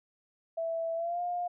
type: tone with pitch glide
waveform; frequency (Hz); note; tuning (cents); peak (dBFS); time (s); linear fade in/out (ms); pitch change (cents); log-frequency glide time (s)
sine; 660 to 707.4; E5 to F5; +2 to +22; -30; 0.57-1.48; 10; +120; 0.95-1.21
effects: none